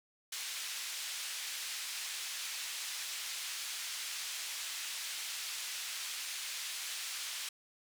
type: band-pass noise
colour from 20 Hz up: pink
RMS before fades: -41 dBFS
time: 0.32-7.49 s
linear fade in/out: 5 ms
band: 2500 to 10000 Hz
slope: 12 dB/octave
effects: none